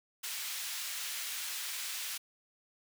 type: high-pass noise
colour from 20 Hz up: pink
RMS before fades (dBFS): -39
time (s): 0.23-2.18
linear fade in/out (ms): 10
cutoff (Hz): 2300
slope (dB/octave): 12
effects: none